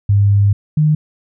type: tone pair in turn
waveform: sine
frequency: 101 / 152.78 Hz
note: G#2 / D#3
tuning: -48 / -31 cents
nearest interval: perfect fifth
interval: 717 cents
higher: second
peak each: -8 / -9 dBFS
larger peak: first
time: 0.09-0.53 / 0.77-0.95 s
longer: first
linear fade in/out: 5 ms
effects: none